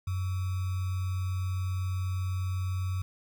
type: tone with sample-and-hold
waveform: sine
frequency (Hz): 92.8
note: F#2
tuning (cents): +6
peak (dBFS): -28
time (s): 0.07-3.02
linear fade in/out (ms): 5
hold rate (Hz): 1225
effects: none